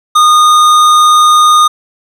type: tone with hard clipping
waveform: triangle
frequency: 1227 Hz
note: D#6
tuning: 25 cents flat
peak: -5 dBFS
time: 0.15-1.68 s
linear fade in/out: 10 ms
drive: 17 dB
effects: none